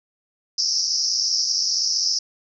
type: band-pass noise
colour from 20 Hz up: pink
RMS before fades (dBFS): -22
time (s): 0.58-2.19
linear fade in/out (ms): 5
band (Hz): 5000 to 5700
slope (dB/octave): 96
effects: none